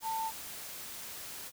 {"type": "tone in noise", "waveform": "sine", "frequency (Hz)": 893, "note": "A5", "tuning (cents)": 25, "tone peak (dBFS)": -32, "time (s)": [0.02, 0.32], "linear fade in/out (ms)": 50, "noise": "white", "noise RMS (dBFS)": -44, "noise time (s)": [0, 1.52], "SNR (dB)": 9, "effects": []}